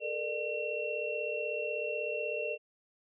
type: tone cluster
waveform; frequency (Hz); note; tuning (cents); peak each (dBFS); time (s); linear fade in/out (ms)
sine; 434.3 / 470.5 / 598 / 2723; A4 / A#4 / D5 / F7; -23 / +16 / +31 / -44; -39 / -38 / -37 / -37; 0-2.58; 50
effects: none